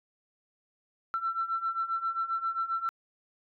sine beating tone pair, 1339 / 1346.5 Hz, E6 / E6, +27 / +36 cents, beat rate 7.5 Hz, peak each -33 / -30 dBFS, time 1.14-2.89 s, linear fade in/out 0 ms, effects tanh soft clip ceiling -21 dBFS

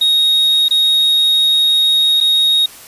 triangle tone with dropouts, 3751 Hz, A#7, 10 cents sharp, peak -8 dBFS, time 0.01-2.66 s, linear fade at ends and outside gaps 5 ms, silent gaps 0.684-0.708 / 2.204-2.209 s, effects white hiss -37 dBFS RMS until 2.87 s + resampled to 32000 Hz

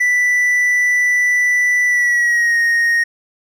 triangle tone with pitch glide, 1975.5 to 1864.6 Hz, B6 to A#6, 0 to 0 cents, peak -10 dBFS, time 0-3.04 s, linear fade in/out 10 ms, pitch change -100 cents, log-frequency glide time 1.87-2.58 s, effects none

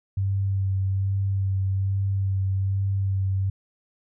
sine tone with vibrato, 97 Hz, G2, 18 cents flat, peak -21 dBFS, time 0.17-3.5 s, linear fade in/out 5 ms, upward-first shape sine, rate 1.2 Hz, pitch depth 18 cents each way, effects none

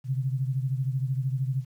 sine beating tone pair, 129.6 / 142.6 Hz, C3 / C#3, -16 / +49 cents, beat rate 13 Hz, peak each -26 / -31 dBFS, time 0.04-1.65 s, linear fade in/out 50 ms, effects 10-bit

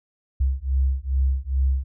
sine beating tone pair, 65.41 / 67.81 Hz, C2 / C#2, 0 / -38 cents, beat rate 2.4 Hz, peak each -22 dBFS, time 0.4-1.84 s, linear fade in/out 10 ms, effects none

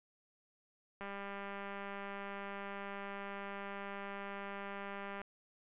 click train, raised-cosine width 0.5 ms, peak -30 dBFS, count 838, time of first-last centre 1.01-5.216 s, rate 199 Hz, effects resampled to 8000 Hz

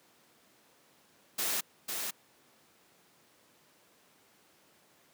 white noise with echo, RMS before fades -32 dBFS, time 1.38-1.61 s, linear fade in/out 10 ms, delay 500 ms, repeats 1, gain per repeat -4 dB, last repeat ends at 2.11 s, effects pink hiss -64 dBFS RMS until 5.13 s + high-pass 200 Hz 12 dB/octave

